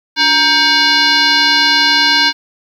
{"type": "tone with frequency modulation", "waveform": "sine", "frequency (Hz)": 2872, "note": "F7", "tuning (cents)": 48, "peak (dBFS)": -7, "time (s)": [0.16, 2.33], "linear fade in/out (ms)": 50, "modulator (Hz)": 646, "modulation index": 3.1, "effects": ["tanh soft clip ceiling -3 dBFS", "8-bit"]}